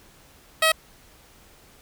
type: tone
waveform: 10% pulse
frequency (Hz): 639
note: D#5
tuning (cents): +46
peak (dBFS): -8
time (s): 0.62-0.72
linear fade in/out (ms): 5
effects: pink hiss -53 dBFS RMS until 1.81 s